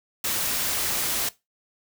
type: noise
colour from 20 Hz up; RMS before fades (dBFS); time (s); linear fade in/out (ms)
white; -26; 0.24-1.29; 5
effects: noise-tail reverb RT60 0.2 s tail -18 dB re dry